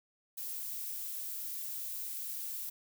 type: noise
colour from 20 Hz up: violet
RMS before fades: -40 dBFS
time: 0.37-2.7 s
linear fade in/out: 10 ms
effects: none